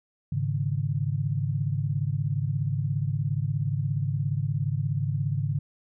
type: chord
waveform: sine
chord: Ab suspended fourth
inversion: none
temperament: equal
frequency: 103.83 / 138.59 / 155.56 Hz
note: Ab2 / Db3 / Eb3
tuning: 0 / 0 / 0 cents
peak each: -29 / -27 / -31 dBFS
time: 0.32-5.59 s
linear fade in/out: 5 ms
effects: none